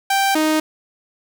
sawtooth tone pair in turn, 784 / 311.1 Hz, G5 / D#4, 0 / 0 cents, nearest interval octave + major third, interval 1600 cents, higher first, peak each -11 dBFS, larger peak neither, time 0.1-0.35 / 0.35-0.6 s, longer neither, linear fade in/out 5 ms, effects none

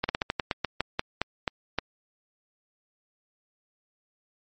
slowing click train, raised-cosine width 0.3 ms, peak -9 dBFS, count 13, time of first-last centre 0.04-1.787 s, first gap 50 ms, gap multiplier 1.18, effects MP3 32 kbps

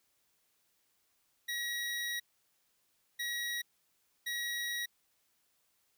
25% pulse tone bursts at uneven times, 1909 Hz, A#6, 41 cents sharp, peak -31 dBFS, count 3, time 1.48-2.2 / 3.19-3.62 / 4.26-4.86 s, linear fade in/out 10 ms, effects white hiss -75 dBFS RMS until 5.97 s

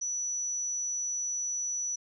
sine tone, 5920 Hz, F#8, in tune, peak -30 dBFS, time 0.01-1.96 s, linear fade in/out 10 ms, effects none

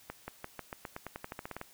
accelerating click train, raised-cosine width 0.5 ms, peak -24 dBFS, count 16, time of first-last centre 0.1-1.614 s, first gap 180 ms, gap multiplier 0.91, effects white hiss -59 dBFS RMS until 1.73 s

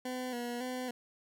20% pulse tone with vibrato, 246.9 Hz, B3, in tune, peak -31 dBFS, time 0.05-0.91 s, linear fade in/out 5 ms, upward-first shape square, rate 1.8 Hz, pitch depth 45 cents each way, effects none

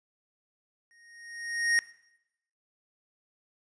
square tone with exponential growth, 1864.7 Hz, A#6, in tune, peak -21 dBFS, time 0.91-1.79 s, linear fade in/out 0 ms, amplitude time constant 190 ms, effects noise-tail reverb RT60 0.8 s tail -18 dB re dry + resampled to 22050 Hz

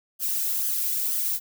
violet noise with flanger, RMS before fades -26 dBFS, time 0.19-1.4 s, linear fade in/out 50 ms, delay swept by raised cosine 0.62 to 2.02 ms, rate 2.1 Hz, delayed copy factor +0.6, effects none

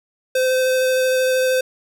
square tone with vibrato, 515 Hz, C5, 28 cents flat, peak -16 dBFS, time 0.35-1.61 s, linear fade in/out 5 ms, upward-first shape sine, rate 13 Hz, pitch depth 9 cents each way, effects none

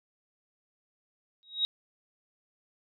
sine tone with exponential growth, 3800 Hz, A#7, 33 cents sharp, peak -21 dBFS, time 1.43-1.65 s, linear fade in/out 0 ms, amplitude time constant 46 ms, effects none

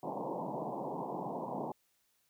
white band-pass noise, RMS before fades -39 dBFS, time 0.03-1.72 s, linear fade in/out 5 ms, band 130 to 1000 Hz, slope 96 dB/octave, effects white hiss -75 dBFS RMS until 2.29 s

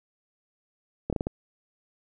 slowing click train, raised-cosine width 2 ms, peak -14 dBFS, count 5, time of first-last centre 1.1-1.269 s, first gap 27 ms, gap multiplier 1.31, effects none

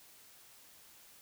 silence, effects white hiss -59 dBFS RMS until 1.21 s

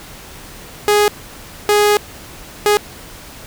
sawtooth tone bursts at uneven times, 415.3 Hz, G#4, in tune, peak -6 dBFS, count 3, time 0.88-1.08 / 1.69-1.97 / 2.66-2.77 s, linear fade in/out 0 ms, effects pink hiss -36 dBFS RMS until 3.46 s

